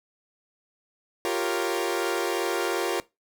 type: chord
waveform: sawtooth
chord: G half-diminished seventh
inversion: third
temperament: equal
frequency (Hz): 349.2 / 392 / 466.2 / 554.4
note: F4 / G4 / Bb4 / Db5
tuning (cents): 0 / 0 / 0 / 0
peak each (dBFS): -25 / -27 / -26 / -30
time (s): 1.25-3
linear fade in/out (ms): 0
effects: noise-tail reverb RT60 0.2 s tail -19 dB re dry